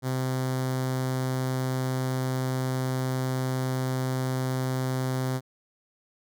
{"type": "tone with notch filter", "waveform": "sawtooth", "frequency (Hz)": 129.7, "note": "C3", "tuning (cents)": -15, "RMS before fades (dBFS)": -28, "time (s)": [0.02, 5.41], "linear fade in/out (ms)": 50, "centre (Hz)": 2600, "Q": 1.7, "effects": []}